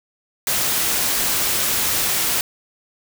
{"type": "noise", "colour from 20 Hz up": "white", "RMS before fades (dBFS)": -20, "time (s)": [0.47, 2.41], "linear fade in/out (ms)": 2, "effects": []}